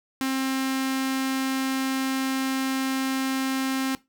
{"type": "tone with notch filter", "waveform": "sawtooth", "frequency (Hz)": 265.5, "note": "C4", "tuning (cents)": 25, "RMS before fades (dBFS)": -26, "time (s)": [0.21, 3.95], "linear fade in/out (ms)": 0, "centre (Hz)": 580, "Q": 1.3, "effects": ["noise-tail reverb RT60 0.2 s tail -18 dB re dry"]}